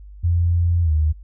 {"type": "tone with pitch glide", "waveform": "sine", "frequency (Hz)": [86, 77.06], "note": ["F2", "D#2"], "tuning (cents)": [-26, -16], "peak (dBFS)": -15, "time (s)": [0.23, 1.13], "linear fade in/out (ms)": 20, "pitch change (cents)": -190, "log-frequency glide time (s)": [0.83, 0.91], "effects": ["noise-tail reverb RT60 0.1 s tail -22 dB re dry", "added 50 Hz sine -37 dBFS peak until 1.23 s"]}